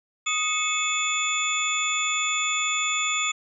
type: tone cluster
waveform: sine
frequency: 1248 / 2202 / 2573 / 3453 / 7020 Hz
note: D#6 / C#7 / E7 / A7 / A8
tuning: +5 / -12 / -43 / -33 / -5 cents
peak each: -29 dBFS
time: 0.26-3.32 s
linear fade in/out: 10 ms
effects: none